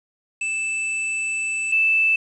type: tone pair in turn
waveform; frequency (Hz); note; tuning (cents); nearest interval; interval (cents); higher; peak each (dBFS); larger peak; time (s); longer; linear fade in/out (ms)
square / sine; 2637 / 2637; E7 / E7; 0 / 0; unison; 0; neither; -23 / -15; second; 0.41-1.72 / 1.72-2.16; first; 5
effects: resampled to 22050 Hz + 8-bit